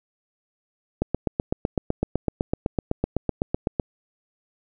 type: click train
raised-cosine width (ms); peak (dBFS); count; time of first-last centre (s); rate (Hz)
2; -8; 23; 1.02-3.798; 7.92
effects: none